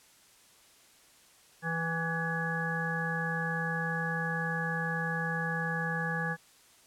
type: harmonic tone with a mistuned harmonic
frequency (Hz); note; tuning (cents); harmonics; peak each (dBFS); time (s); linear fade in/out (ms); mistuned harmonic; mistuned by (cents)
164.81; E3; 0; 1 / 3 / 5 / 7 / 9 / 10; -34 / -40 / -39 / -42 / -44 / -33; 1.62-6.37; 50; 10; +41
effects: white hiss -60 dBFS RMS until 6.86 s + low-pass 11000 Hz 12 dB/octave